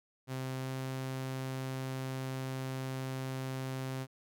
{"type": "tone with pitch glide", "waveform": "sawtooth", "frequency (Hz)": [130.81, 131.64], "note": ["C3", "C3"], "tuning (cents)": [0, 11], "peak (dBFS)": -32, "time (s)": [0.27, 4.07], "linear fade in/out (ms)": 50, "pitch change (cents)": 11, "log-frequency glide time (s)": [0.6, 0.7], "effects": []}